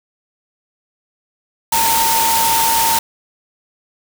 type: tone in noise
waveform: sine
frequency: 910 Hz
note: A#5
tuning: 42 cents flat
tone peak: -15 dBFS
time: 1.72-2.99 s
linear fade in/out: 5 ms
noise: white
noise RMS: -17 dBFS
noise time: 1.72-2.99 s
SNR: -1 dB
effects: none